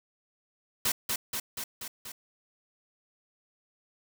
white noise with echo, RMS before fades -27 dBFS, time 0.85-0.92 s, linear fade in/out 5 ms, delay 240 ms, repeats 5, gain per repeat -3 dB, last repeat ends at 2.12 s, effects none

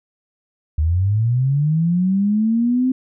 sine linear sweep, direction up, 73.42 to 261.2 Hz, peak -14 dBFS, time 0.78-2.92 s, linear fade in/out 5 ms, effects none

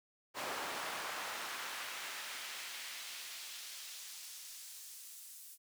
brown noise with high-pass filter sweep, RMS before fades -45 dBFS, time 0.34-5.58 s, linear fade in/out 50 ms, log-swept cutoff 740 to 9800 Hz, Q 0.81, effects none

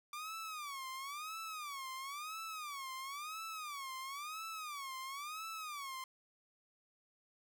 sawtooth tone with vibrato, 1174.7 Hz, D6, in tune, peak -39 dBFS, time 0.13-6.04 s, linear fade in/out 2 ms, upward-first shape sine, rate 0.98 Hz, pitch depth 200 cents each way, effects none

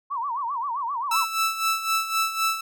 sine tone with vibrato, 1029 Hz, C6, 29 cents flat, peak -25 dBFS, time 0.1-1.25 s, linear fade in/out 20 ms, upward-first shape sine, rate 7.6 Hz, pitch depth 210 cents each way
sawtooth tone with tremolo, 1318.5 Hz, E6, in tune, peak -16 dBFS, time 1.11-2.61 s, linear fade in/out 5 ms, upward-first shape sine, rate 3.9 Hz, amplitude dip 70%
effects none

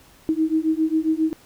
sine beating tone pair, 313.7 / 321.1 Hz, D#4 / E4, +14 / -45 cents, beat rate 7.4 Hz, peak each -21 dBFS, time 0.29-1.33 s, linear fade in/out 0 ms, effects pink hiss -52 dBFS RMS until 1.45 s

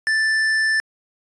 sine tone with tanh clipping, 1763 Hz, A6, 3 cents sharp, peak -18 dBFS, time 0.07-0.8 s, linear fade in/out 0 ms, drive 11 dB, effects resampled to 22050 Hz

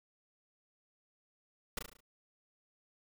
pink noise with echo, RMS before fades -36 dBFS, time 1.77-1.79 s, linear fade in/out 5 ms, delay 36 ms, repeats 6, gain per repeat -5 dB, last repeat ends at 2.006 s, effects none

